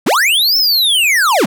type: linear two-way sweep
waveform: square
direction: up then down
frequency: 133.4 to 5390 to 143.5 Hz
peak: -10 dBFS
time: 0.06-1.46 s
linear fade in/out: 10 ms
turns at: 0.57 s
effects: none